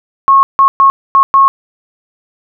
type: tone bursts at uneven times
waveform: sine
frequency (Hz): 1091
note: C#6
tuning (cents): -28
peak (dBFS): -3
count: 5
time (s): 0.28-0.43 / 0.59-0.68 / 0.8-0.9 / 1.15-1.23 / 1.34-1.48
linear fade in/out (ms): 0
effects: none